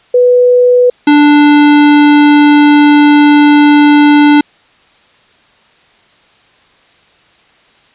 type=tone pair in turn; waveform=sine / square; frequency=493.9 / 293.7 Hz; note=B4 / D4; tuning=0 / 0 cents; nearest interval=major sixth; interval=900 cents; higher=first; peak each=-3 dBFS; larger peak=neither; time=0.14-0.9 / 1.07-4.41 s; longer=second; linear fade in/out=5 ms; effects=white hiss -47 dBFS RMS until 7.94 s + resampled to 8000 Hz